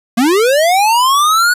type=linear sweep; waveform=square; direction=up; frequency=220 to 1480 Hz; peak=-9 dBFS; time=0.17-1.54 s; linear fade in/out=10 ms; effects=resampled to 32000 Hz